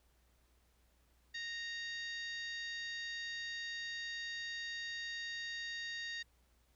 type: harmonic tone with a mistuned harmonic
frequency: 929 Hz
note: A#5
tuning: 6 cents flat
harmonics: 2 / 3 / 4 / 5 / 6 / 7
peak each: -42 / -53 / -47 / -50 / -60 / -58 dBFS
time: 1.34-6.23 s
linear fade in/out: 10 ms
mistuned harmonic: 7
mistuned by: +41 cents
effects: added 60 Hz sine -70 dBFS peak until 6.75 s + pink hiss -75 dBFS RMS until 6.75 s